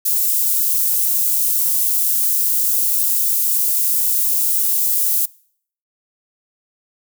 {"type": "high-pass noise", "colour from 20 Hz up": "white", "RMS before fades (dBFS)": -17, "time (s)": [0.05, 5.26], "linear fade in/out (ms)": 10, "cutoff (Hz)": 11000, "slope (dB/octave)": 12, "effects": ["noise-tail reverb RT60 0.6 s tail -24 dB re dry"]}